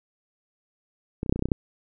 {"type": "clicks", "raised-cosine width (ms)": 3, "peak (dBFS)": [-15, -23, -8, -6, -17, -16, -11, -10, -29, -7], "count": 10, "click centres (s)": [1.231, 1.262, 1.295, 1.325, 1.36, 1.393, 1.424, 1.456, 1.487, 1.518], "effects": []}